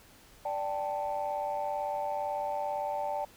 sine chord, D suspended fourth, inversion none, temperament just, 587.3 / 783.1 / 881 Hz, D5 / G5 / A5, 0 / -2 / +2 cents, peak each -34 dBFS, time 0.45-3.25 s, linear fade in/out 5 ms, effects tanh soft clip ceiling -24 dBFS + pink hiss -57 dBFS RMS until 3.36 s

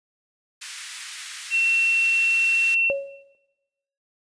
pink high-pass noise, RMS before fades -36 dBFS, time 0.61-2.75 s, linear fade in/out 10 ms, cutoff 1600 Hz, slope 24 dB/octave
sine tone, 2710 Hz, E7, 47 cents sharp, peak -18 dBFS, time 1.5-2.93 s, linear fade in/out 50 ms
sine tone with exponential decay, 554.4 Hz, C#5, in tune, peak -19 dBFS, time 2.9-3.35 s, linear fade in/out 0 ms, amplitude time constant 97 ms
effects noise-tail reverb RT60 1.0 s tail -17 dB re dry + resampled to 22050 Hz

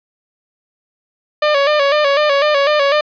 sawtooth tone with vibrato, 580 Hz, D5, 22 cents flat, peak -7 dBFS, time 1.42-3.01 s, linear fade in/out 5 ms, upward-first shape square, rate 4 Hz, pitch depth 63 cents each way, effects resampled to 11025 Hz + 8-bit

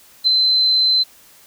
sine tone with ADSR envelope, 4069 Hz, C8, 49 cents flat, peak -9 dBFS, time 0.24-1.04 s, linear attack 32 ms, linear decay 8 ms, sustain -3 dB, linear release 21 ms, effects white hiss -48 dBFS RMS until 1.46 s

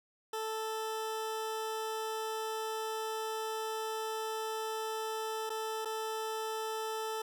20% pulse tone with dropouts, 440 Hz, A4, in tune, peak -30 dBFS, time 0.33-7.22 s, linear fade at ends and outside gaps 5 ms, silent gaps 5.495-5.501 / 5.849-5.855 s, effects none

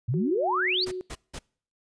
sine exponential sweep, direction up, 106.8 to 4914 Hz, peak -23 dBFS, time 0.08-0.85 s, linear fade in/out 10 ms
sine tone, 368.3 Hz, F#4, 8 cents flat, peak -30 dBFS, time 0.14-1.01 s, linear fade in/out 0 ms
pink noise bursts, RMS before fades -37 dBFS, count 3, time 0.86-1.391 s, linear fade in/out 10 ms, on 57 ms, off 180 ms
effects noise-tail reverb RT60 0.5 s tail -26 dB re dry + resampled to 22050 Hz

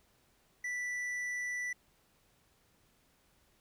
sine tone with tanh clipping, 1971 Hz, B6, 4 cents flat, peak -36 dBFS, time 0.64-1.73 s, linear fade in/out 5 ms, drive 8 dB, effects pink hiss -70 dBFS RMS until 3.6 s

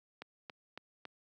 click train, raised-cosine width 0.3 ms, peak -28 dBFS, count 4, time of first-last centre 0.22-1.053 s, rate 3.6 Hz, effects high-pass 200 Hz 12 dB/octave

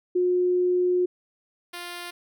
sine / 5% pulse tone pair in turn, 360 / 350.2 Hz, F#4 / F4, -47 / +5 cents, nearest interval unison, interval 48 cents, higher first, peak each -19 / -23 dBFS, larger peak first, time 0.15-1.06 / 1.73-2.11 s, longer first, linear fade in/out 10 ms, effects none

